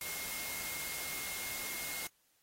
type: tone in noise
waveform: sine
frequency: 2143 Hz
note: C7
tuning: 41 cents sharp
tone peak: -45 dBFS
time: 0.01-2.07 s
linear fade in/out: 2 ms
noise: white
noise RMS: -41 dBFS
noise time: 0.01-2.07 s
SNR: -7 dB
effects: white hiss -73 dBFS RMS until 2.42 s + AAC 48 kbps